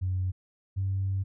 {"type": "tone pair in turn", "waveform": "sine", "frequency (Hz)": [92.5, 96.4], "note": ["F#2", "G2"], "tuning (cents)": [0, -28], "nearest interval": "minor second", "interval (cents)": 72, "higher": "second", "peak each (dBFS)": -25, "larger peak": "neither", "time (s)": [[0.01, 0.32], [0.76, 1.24]], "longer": "second", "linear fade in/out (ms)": 20, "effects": ["tanh soft clip ceiling -21 dBFS"]}